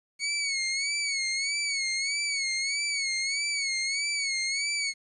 20% pulse tone with vibrato, 2217 Hz, C#7, in tune, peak -22 dBFS, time 0.19-4.94 s, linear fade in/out 50 ms, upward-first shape sine, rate 1.6 Hz, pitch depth 82 cents each way, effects resampled to 24000 Hz + 10-bit

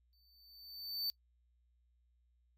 square tone with exponential growth, 4553 Hz, C#8, 45 cents sharp, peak -34 dBFS, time 0.13-1.1 s, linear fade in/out 0 ms, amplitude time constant 210 ms, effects noise-tail reverb RT60 0.1 s tail -23 dB re dry + added 60 Hz sine -70 dBFS peak until 2.57 s

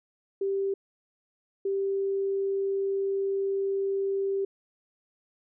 sine tone pair in turn, 392 / 392 Hz, G4 / G4, 0 / 0 cents, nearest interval unison, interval 0 cents, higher neither, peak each -25 dBFS, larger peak neither, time 0.41-0.74 / 1.65-4.45 s, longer second, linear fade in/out 5 ms, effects none

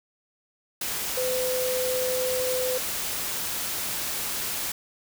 sine tone in noise, 508 Hz, B4, 49 cents sharp, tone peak -25 dBFS, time 1.17-2.78 s, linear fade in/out 5 ms, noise white, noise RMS -30 dBFS, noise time 0.81-4.72 s, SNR +2 dB, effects none

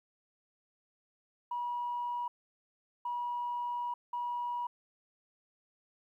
sine tone bursts at uneven times, 966 Hz, B5, 39 cents flat, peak -32 dBFS, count 3, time 1.51-2.28 / 3.05-3.94 / 4.13-4.67 s, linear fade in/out 5 ms, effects tanh soft clip ceiling -28 dBFS + 12-bit

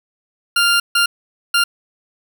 20% pulse tone bursts at uneven times, 1396.9 Hz, F6, in tune, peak -7 dBFS, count 3, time 0.56-0.8 / 0.95-1.06 / 1.54-1.64 s, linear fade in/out 5 ms, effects none

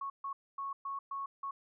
sine tone bursts at uneven times, 1103 Hz, C#6, 9 cents flat, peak -36 dBFS, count 6, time 0.01-0.1 / 0.24-0.33 / 0.58-0.73 / 0.85-0.99 / 1.11-1.26 / 1.43-1.51 s, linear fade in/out 5 ms, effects none

